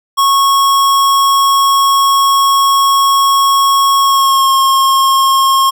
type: tone with pitch glide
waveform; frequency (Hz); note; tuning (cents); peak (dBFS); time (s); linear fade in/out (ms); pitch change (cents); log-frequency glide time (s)
square; 1100 to 1077.4; C#6 to C#6; -14 to -50; -8; 0.17-5.71; 20; -36; 4-4.5
effects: none